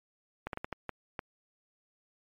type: clicks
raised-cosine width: 0.5 ms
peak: -20 dBFS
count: 7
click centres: 0.47 / 0.532 / 0.574 / 0.645 / 0.727 / 0.893 / 1.192 s
effects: MP3 64 kbps